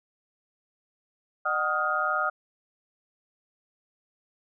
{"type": "tone cluster", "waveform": "sine", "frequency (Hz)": [606, 748, 1251, 1414], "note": ["D#5", "F#5", "D#6", "F6"], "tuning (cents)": [-46, 19, 9, 21], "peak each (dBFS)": [-33, -32, -27, -28], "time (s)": [1.45, 2.3], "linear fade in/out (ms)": 10, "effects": []}